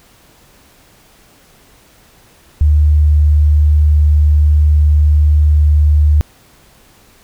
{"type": "tone", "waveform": "sine", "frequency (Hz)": 74.9, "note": "D2", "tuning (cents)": 35, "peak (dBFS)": -6, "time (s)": [2.61, 6.21], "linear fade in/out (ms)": 0, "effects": ["pink hiss -47 dBFS RMS until 7.23 s"]}